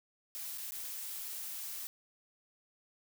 blue noise with dropouts, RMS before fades -42 dBFS, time 0.35-1.87 s, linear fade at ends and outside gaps 0 ms, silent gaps 0.576-0.582 / 0.708-0.72 s, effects none

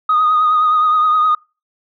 sine tone with vibrato, 1243 Hz, D#6, 2 cents flat, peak -9 dBFS, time 0.09-1.35 s, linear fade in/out 5 ms, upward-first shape triangle, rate 9.6 Hz, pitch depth 39 cents each way, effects noise-tail reverb RT60 0.3 s tail -26 dB re dry + tanh soft clip ceiling -7 dBFS

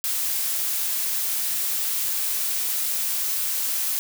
blue noise, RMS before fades -25 dBFS, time 0.04-3.99 s, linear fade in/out 0 ms, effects none

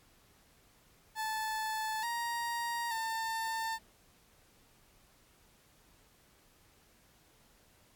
30% pulse tone with pitch steps, 873 / 940 / 898 Hz, A5 / A#5 / A5, -14 / +14 / +35 cents, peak -31 dBFS, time 1.15-3.79 s, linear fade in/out 50 ms, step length 880 ms, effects pink hiss -65 dBFS RMS until 7.95 s + AAC 64 kbps

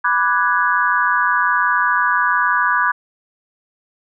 sine chord, G# half-diminished seventh, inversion first, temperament equal, 987.8 / 1174.7 / 1480 / 1661.2 Hz, B5 / D6 / F#6 / G#6, 0 / 0 / 0 / 0 cents, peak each -19 dBFS, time 0.04-2.92 s, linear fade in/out 10 ms, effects none

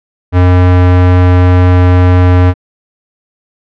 square tone, 90.2 Hz, F#2, 44 cents flat, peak -4 dBFS, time 0.32-2.54 s, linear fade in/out 50 ms, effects low-pass 2000 Hz 12 dB/octave

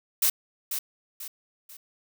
blue noise with echo, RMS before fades -22 dBFS, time 0.22-0.3 s, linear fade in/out 5 ms, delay 490 ms, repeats 3, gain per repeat -8 dB, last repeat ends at 1.77 s, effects none

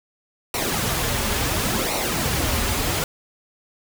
pink noise with flanger, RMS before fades -23 dBFS, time 0.54-3.04 s, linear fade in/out 2 ms, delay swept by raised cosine 0.6 to 6.4 ms, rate 0.71 Hz, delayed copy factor -0.65, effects none

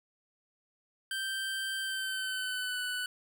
25% pulse tone with pitch glide, 1564 to 1489.9 Hz, G6 to F#6, -4 to +12 cents, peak -29 dBFS, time 1.11-3.06 s, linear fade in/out 2 ms, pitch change -84 cents, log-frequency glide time 1.8-2.79 s, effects none

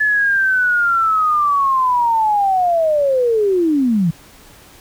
sine linear sweep, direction down, 1729 to 155.3 Hz, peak -12 dBFS, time 0-4.11 s, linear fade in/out 10 ms, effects pink hiss -44 dBFS RMS until 4.8 s

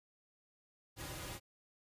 pink noise with comb filter, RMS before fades -45 dBFS, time 0.96-1.4 s, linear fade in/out 50 ms, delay 4.5 ms, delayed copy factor -0.8, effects resampled to 32000 Hz

